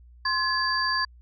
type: tone cluster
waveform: sine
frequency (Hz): 1049 / 1696 / 4678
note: C6 / G#6 / D8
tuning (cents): +4 / +36 / -8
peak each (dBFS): -27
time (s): 0.25-1.05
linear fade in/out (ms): 5
effects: added 60 Hz sine -48 dBFS peak until 1.21 s